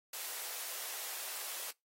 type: high-pass noise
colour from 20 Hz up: white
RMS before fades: -42 dBFS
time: 0.13-1.71 s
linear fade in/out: 5 ms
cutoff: 440 Hz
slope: 24 dB/octave
effects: noise-tail reverb RT60 0.2 s tail -24 dB re dry + AAC 48 kbps